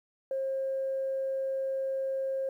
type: tone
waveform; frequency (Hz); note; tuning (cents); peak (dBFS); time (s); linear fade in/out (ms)
sine; 535; C5; +38; -28; 0.31-2.49; 2
effects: tanh soft clip ceiling -24 dBFS + 11-bit